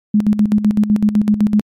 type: tone with tremolo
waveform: sine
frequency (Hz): 210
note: G#3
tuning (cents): +19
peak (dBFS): -8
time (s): 0.14-1.61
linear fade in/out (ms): 5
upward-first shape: square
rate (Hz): 7.9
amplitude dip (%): 70
effects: MP3 64 kbps